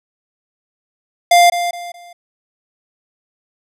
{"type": "tone with echo", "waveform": "square", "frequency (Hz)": 698.5, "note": "F5", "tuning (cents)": 0, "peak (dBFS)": -7, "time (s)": [1.31, 1.5], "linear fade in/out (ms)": 5, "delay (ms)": 210, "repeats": 3, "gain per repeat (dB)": -10, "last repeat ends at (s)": 2.13, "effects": ["low-pass 12000 Hz 12 dB/octave"]}